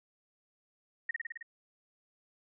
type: tone with echo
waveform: sine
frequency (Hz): 1864.7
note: A#6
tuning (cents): 0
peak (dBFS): -29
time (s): 1.09-1.11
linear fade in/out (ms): 5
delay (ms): 53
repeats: 6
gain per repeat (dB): -2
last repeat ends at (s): 1.428
effects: none